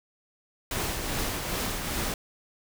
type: noise with tremolo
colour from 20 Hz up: pink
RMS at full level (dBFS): -29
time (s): 0.71-2.14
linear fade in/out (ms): 2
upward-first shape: triangle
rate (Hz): 2.5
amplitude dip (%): 40
effects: none